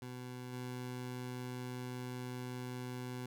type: tone with level steps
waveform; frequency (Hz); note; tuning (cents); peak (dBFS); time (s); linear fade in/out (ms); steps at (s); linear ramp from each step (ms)
20% pulse; 125.2; B2; +24; -39 / -36; 0.02-3.26; 2; 0.52; 20
effects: none